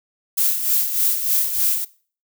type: noise with tremolo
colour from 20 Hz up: violet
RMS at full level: -17 dBFS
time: 0.37-1.85 s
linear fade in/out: 10 ms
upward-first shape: sine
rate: 3.3 Hz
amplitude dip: 60%
effects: noise-tail reverb RT60 0.4 s tail -19 dB re dry